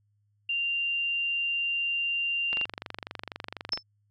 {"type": "tone", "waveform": "sine", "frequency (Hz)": 2782, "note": "F7", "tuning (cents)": -7, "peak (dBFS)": -26, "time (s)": [0.49, 2.65], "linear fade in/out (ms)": 5}
{"type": "click train", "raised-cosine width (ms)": 0.3, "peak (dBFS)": -19, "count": 31, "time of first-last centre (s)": [2.53, 3.775], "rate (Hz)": 24.1}
{"type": "tone with exponential decay", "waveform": "sine", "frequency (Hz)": 5274, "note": "E8", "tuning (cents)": 0, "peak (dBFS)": -22, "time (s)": [3.72, 3.83], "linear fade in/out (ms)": 5, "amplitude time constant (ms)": 23}
{"effects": ["added 103 Hz sine -67 dBFS peak until 4.1 s"]}